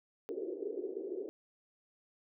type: band-pass noise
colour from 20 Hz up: white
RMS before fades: -40 dBFS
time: 0.29-1.29 s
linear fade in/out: 0 ms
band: 340 to 440 Hz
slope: 48 dB/octave
effects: none